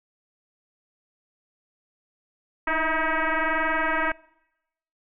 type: tone with frequency modulation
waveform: sine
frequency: 329.6 Hz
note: E4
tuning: in tune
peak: -21 dBFS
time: 2.67-4.12 s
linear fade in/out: 5 ms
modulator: 319 Hz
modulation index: 5.9
effects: noise-tail reverb RT60 0.9 s tail -24 dB re dry